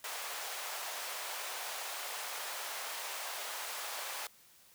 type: high-pass noise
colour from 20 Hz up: pink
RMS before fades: -41 dBFS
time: 0.04-4.27 s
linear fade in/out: 2 ms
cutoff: 610 Hz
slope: 24 dB/octave
effects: white hiss -62 dBFS RMS until 4.74 s